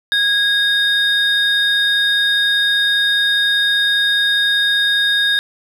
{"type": "tone pair together", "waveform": "triangle", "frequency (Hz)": [1646, 3695], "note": ["G#6", "A#7"], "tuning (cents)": [-16, -16], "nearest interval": "octave + major second", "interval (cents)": 1400, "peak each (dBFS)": -14, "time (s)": [0.12, 5.39], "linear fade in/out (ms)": 0, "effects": []}